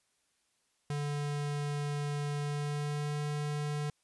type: tone with pitch glide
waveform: square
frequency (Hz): 145.6 to 147.72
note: D3 to D3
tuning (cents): -15 to +10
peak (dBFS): -33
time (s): 0.9-3.9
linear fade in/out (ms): 2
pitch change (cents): +25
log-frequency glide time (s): 2.4-3.21
effects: white hiss -75 dBFS RMS until 4.03 s + resampled to 24000 Hz